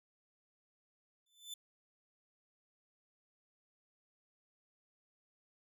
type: tone with exponential growth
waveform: sawtooth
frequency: 3520 Hz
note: A7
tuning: in tune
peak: -38 dBFS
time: 1.26-1.54 s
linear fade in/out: 5 ms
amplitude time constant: 59 ms
effects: none